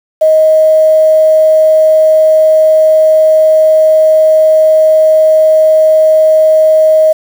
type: tone with quantisation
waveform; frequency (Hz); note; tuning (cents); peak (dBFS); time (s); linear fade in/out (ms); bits
sine; 628; D#5; +16; -3; 0.21-7.13; 10; 5
effects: none